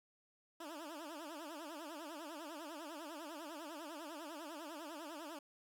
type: tone with vibrato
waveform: 15% pulse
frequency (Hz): 311.1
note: D#4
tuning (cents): 0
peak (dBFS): -40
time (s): 0.6-5.39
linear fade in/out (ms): 5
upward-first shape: triangle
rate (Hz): 10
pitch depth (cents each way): 200
effects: none